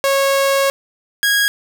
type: tone pair in turn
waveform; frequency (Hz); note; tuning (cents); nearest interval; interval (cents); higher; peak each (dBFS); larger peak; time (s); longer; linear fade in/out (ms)
sawtooth; 549 / 1645.1; C#5 / G#6; -17 / -17; octave + perfect fifth; 1900; second; -9; neither; 0.04-0.7 / 1.23-1.48; first; 0
effects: none